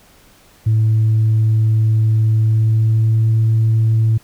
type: tone with pitch glide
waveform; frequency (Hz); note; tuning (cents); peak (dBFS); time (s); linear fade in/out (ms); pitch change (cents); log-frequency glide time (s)
sine; 110 to 111.54; A2 to A2; 0 to +24; -9; 0.66-4.18; 10; +24; 2.4-3.29
effects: tanh soft clip ceiling -8 dBFS + pink hiss -49 dBFS RMS until 4.23 s